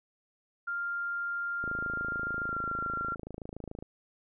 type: tone with pitch glide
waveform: sine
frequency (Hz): 1396.9 to 1378.5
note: F6 to F6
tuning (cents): 0 to -23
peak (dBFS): -31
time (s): 0.67-3.15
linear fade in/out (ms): 10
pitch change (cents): -23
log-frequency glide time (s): 2.45-2.54
type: click train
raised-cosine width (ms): 2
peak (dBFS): -27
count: 60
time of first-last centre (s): 1.64-3.825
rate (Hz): 27
effects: none